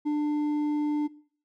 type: tone with hard clipping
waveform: sine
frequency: 297.4 Hz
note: D4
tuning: 22 cents sharp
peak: -25 dBFS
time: 0.05-1.08 s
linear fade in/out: 20 ms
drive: 4 dB
effects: noise-tail reverb RT60 0.5 s tail -20 dB re dry